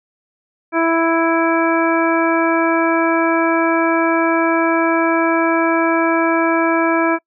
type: harmonic tone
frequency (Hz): 330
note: E4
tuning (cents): +2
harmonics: 1 / 2 / 3 / 4 / 5 / 7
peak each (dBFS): -16 / -19 / -21 / -22 / -23 / -24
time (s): 0.72-7.19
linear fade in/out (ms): 50
effects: noise-tail reverb RT60 0.1 s tail -26 dB re dry